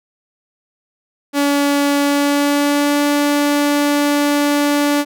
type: tone with pitch glide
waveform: sawtooth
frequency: 284.9 to 289.9 Hz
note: C#4 to D4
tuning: +48 to -22 cents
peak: -9 dBFS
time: 1.33-5.05 s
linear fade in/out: 50 ms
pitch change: +30 cents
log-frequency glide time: 2.02-3.03 s
effects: none